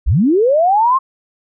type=linear sweep; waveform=sine; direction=up; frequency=36.71 to 1089 Hz; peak=-9 dBFS; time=0.06-0.99 s; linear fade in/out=20 ms; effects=none